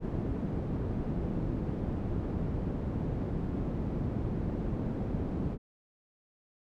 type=low-pass noise; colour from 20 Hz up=white; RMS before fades=-33 dBFS; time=0-5.58 s; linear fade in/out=50 ms; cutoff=230 Hz; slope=12 dB/octave; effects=none